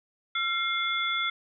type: tone cluster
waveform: sine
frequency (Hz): 1365 / 2122 / 3441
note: F6 / C7 / A7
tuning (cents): -40 / +24 / -39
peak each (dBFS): -30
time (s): 0.35-1.3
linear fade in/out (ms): 5
effects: none